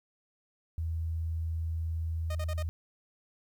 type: tone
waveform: sine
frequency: 81.5 Hz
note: E2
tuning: 19 cents flat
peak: -30 dBFS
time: 0.78-2.69 s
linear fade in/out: 0 ms
type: tone bursts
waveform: sawtooth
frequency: 616 Hz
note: D#5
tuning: 17 cents flat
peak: -34 dBFS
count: 4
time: 2.3-2.627 s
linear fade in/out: 5 ms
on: 51 ms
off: 41 ms
effects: 11-bit